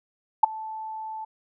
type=tone with ADSR envelope; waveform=sine; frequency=876 Hz; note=A5; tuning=8 cents flat; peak=-8 dBFS; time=0.43-1.25 s; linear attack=7 ms; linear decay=12 ms; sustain=-24 dB; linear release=10 ms; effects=none